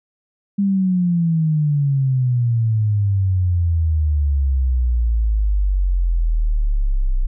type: exponential sweep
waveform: sine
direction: down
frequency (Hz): 201.9 to 30.87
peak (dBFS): -14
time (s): 0.58-7.27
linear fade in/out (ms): 10
effects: none